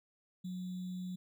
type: tone with sample-and-hold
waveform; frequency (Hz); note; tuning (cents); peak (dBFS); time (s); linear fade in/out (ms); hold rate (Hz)
sine; 182.5; F#3; -24; -38; 0.44-1.16; 10; 3675
effects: none